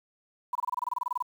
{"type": "tone bursts", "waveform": "sine", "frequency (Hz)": 987.8, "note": "B5", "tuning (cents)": 0, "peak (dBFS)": -26, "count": 15, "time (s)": [0.53, 1.225], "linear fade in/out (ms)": 5, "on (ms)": 23, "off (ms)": 25, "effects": ["9-bit"]}